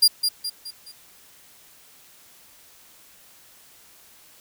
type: tone with echo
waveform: sawtooth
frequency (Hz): 4800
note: D8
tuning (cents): +37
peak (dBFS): -9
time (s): 0.02-0.08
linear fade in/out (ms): 10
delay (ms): 210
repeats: 4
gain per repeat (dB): -7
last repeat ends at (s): 0.92
effects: white hiss -52 dBFS RMS until 4.4 s